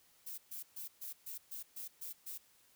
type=noise bursts; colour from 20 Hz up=violet; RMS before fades=-45 dBFS; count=9; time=0.26-2.38 s; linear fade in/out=10 ms; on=120 ms; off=130 ms; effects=white hiss -68 dBFS RMS until 2.75 s